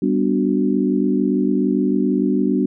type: chord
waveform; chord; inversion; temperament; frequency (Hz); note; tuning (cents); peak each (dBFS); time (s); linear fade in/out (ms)
sine; G major seventh; none; equal; 196 / 246.9 / 293.7 / 370; G3 / B3 / D4 / F#4; 0 / 0 / 0 / 0; -20 / -20 / -20 / -23; 0.02-2.66; 5
effects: none